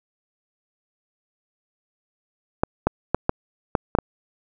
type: clicks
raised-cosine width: 1 ms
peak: -3 dBFS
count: 7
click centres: 2.635 / 2.87 / 3.146 / 3.294 / 3.752 / 3.951 / 3.987 s
effects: none